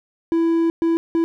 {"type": "tone bursts at uneven times", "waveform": "triangle", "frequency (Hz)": 331.6, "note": "E4", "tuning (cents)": 10, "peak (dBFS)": -13, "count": 3, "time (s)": [[0.32, 0.7], [0.82, 0.97], [1.15, 1.24]], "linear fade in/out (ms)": 0, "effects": []}